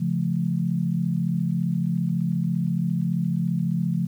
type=chord; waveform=sine; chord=Db augmented; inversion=none; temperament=just; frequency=138.59 / 173.24 / 216.5 Hz; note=Db3 / F3 / A3; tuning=0 / -14 / -28 cents; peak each=-27 / -23 / -29 dBFS; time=0-4.07 s; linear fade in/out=10 ms; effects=9-bit